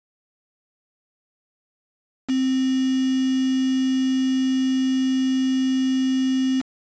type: tone with quantisation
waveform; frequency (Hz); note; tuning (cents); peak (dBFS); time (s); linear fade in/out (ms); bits
sine; 261.6; C4; 0; -18; 2.28-6.62; 20; 5
effects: resampled to 16000 Hz